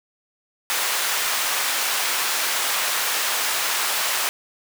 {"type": "high-pass noise", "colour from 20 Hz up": "pink", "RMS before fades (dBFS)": -23, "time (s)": [0.7, 4.29], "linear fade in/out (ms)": 0, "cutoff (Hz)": 1000, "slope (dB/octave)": 12, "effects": []}